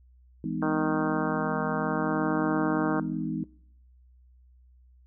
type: chord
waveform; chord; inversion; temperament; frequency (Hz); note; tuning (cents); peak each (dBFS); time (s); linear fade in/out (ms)
sine; E major seventh; none; equal with one note detuned; 164.81 / 207.7 / 253.2 / 311.1; E3 / G#3 / B3 / D#4; 0 / 0 / +43 / 0; -34; 0.44-3.44; 2
type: harmonic tone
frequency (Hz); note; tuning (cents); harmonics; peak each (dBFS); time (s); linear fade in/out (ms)
155.3; D#3; -3; 2 / 3 / 4 / 5 / 6 / 7 / 8 / 9 / 10; -32 / -34 / -35 / -36 / -37 / -37 / -38 / -39 / -39; 0.62-3; 2
effects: noise-tail reverb RT60 0.7 s tail -21 dB re dry + added 62 Hz sine -54 dBFS peak until 5.06 s